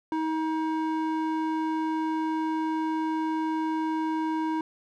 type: tone with band-pass filter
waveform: square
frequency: 317.1 Hz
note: D#4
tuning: 33 cents sharp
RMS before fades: -28 dBFS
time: 0.12-4.61 s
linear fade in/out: 2 ms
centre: 640 Hz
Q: 4.6
effects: none